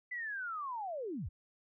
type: linear sweep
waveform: sine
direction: down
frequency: 2015 to 49.63 Hz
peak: -37 dBFS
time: 0.11-1.29 s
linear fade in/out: 10 ms
effects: none